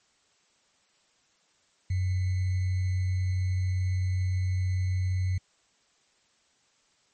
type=tone with sample-and-hold; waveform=sine; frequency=92.5 Hz; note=F#2; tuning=in tune; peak=-24 dBFS; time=1.9-5.38 s; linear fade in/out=5 ms; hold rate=2100 Hz; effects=white hiss -67 dBFS RMS until 7.13 s + MP3 32 kbps